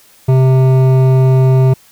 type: tone with hard clipping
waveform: sine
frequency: 130.81 Hz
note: C3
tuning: in tune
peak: -8 dBFS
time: 0.28-1.74 s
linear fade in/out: 10 ms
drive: 12 dB
effects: white hiss -46 dBFS RMS until 1.91 s